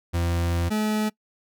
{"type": "tone pair in turn", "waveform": "40% pulse", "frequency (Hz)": [85.6, 214.2], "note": ["F2", "A3"], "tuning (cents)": [-34, -46], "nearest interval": "octave + major third", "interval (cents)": 1588, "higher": "second", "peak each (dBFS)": -21, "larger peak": "neither", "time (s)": [[0.13, 0.7], [0.7, 1.1]], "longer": "first", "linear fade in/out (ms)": 20, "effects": ["noise-tail reverb RT60 0.1 s tail -24 dB re dry"]}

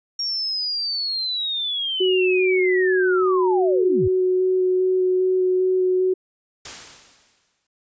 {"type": "linear sweep", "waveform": "sine", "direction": "down", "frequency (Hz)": [5588, 69.3], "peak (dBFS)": -22, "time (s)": [0.19, 4.08], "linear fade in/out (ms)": 5}
{"type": "tone with vibrato", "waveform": "sine", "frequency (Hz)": 370.3, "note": "F#4", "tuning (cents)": 1, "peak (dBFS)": -16, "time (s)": [2, 6.14], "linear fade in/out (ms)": 10, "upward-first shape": "square", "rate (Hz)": 2.5, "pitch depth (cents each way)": 8}
{"type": "noise with exponential decay", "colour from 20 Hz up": "white", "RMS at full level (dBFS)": -32, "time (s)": [6.65, 7.67], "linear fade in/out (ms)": 5, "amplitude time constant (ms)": 220}
{"effects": ["resampled to 16000 Hz"]}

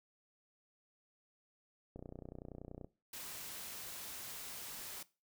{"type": "click train", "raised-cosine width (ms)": 2, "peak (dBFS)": -34, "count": 28, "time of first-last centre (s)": [1.96, 2.845], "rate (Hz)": 30.5}
{"type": "noise", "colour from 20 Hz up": "white", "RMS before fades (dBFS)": -47, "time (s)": [3.13, 5.03], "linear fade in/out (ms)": 5}
{"effects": ["noise-tail reverb RT60 0.3 s tail -19 dB re dry"]}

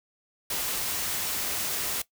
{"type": "noise", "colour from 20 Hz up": "white", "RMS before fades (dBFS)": -30, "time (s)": [0.5, 2.02], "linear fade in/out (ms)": 5, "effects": ["noise-tail reverb RT60 0.1 s tail -18 dB re dry"]}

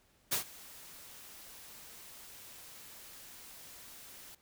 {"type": "noise with ADSR envelope", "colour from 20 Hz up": "white", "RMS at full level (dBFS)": -30, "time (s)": [0.31, 4.35], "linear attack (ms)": 17, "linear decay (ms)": 110, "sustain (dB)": -22, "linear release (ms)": 5, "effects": ["pink hiss -69 dBFS RMS until 4.41 s"]}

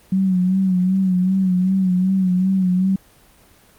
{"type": "tone with vibrato", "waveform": "sine", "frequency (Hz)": 186.4, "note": "F#3", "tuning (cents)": 13, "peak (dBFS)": -14, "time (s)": [0.12, 2.96], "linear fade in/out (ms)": 5, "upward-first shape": "sine", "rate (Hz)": 2.6, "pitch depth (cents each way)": 54, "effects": ["pink hiss -51 dBFS RMS until 3.78 s", "Opus 24 kbps"]}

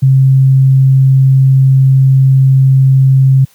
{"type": "tone", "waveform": "sine", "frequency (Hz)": 133.5, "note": "C3", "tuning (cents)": 35, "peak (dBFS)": -3, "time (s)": [0.02, 3.45], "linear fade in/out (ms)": 10, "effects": ["white hiss -48 dBFS RMS until 3.54 s", "high-pass 80 Hz 12 dB/octave"]}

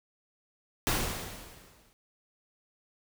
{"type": "noise with exponential decay", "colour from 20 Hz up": "pink", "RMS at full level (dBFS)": -26, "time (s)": [0.87, 1.93], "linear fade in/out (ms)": 0, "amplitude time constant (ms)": 230, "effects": []}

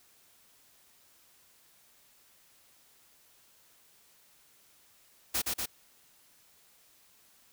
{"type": "noise with echo", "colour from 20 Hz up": "white", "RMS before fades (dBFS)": -30, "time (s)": [5.34, 5.42], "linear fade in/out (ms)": 10, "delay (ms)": 120, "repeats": 2, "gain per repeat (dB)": -2, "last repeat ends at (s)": 5.66, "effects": ["white hiss -63 dBFS RMS until 7.52 s"]}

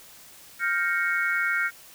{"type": "chord", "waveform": "sine", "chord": "G half-diminished seventh", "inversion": "third", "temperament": "equal with one note detuned", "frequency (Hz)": [1396.9, 1568, 1864.7, 2207], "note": ["F6", "G6", "Bb6", "Db7"], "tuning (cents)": [0, 0, 0, -8], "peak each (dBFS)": [-26, -29, -29, -29], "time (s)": [0.59, 1.71], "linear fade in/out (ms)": 50, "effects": ["white hiss -49 dBFS RMS until 1.94 s"]}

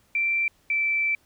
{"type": "tone pair in turn", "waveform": "sine", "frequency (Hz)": [2349, 2329], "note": ["D7", "D7"], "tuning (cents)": [0, -15], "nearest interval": "unison", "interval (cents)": 15, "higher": "first", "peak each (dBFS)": -21, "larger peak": "neither", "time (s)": [[0.15, 0.48], [0.7, 1.15]], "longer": "second", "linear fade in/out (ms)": 2, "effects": ["pink hiss -63 dBFS RMS until 1.25 s"]}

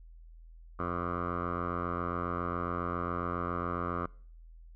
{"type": "tone with low-pass filter", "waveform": "10% pulse", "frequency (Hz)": 87.31, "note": "F2", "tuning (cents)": 0, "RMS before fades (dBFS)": -34, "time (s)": [0.79, 4.06], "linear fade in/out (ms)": 5, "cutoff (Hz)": 1200, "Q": 5.4, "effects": ["noise-tail reverb RT60 0.5 s tail -24 dB re dry", "added 41 Hz sine -49 dBFS peak until 4.75 s"]}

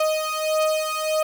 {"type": "beating tone pair", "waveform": "35% pulse", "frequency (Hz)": [622.3, 623.9], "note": ["D#5", "D#5"], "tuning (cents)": [0, 5], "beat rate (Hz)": 1.6, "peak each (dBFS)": -22, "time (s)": [0, 1.23], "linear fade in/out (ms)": 5, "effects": ["7-bit"]}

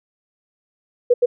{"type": "tone with echo", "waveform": "sine", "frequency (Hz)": 487.3, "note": "B4", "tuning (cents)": -23, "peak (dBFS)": -9, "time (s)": [1.1, 1.14], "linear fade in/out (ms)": 10, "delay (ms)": 120, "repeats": 1, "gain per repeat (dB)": -2, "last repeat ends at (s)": 1.26, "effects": []}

